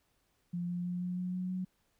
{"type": "tone with pitch steps", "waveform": "sine", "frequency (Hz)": [174.61, 176.23, 177.87, 179.52, 181.19, 182.87, 184.57], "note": ["F3", "F3", "F3", "F3", "F#3", "F#3", "F#3"], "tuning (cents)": [0, 16, 32, 48, -36, -20, -4], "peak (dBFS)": -33, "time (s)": [0.53, 1.65], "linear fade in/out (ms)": 10, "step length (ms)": 160, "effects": ["pink hiss -75 dBFS RMS until 1.99 s"]}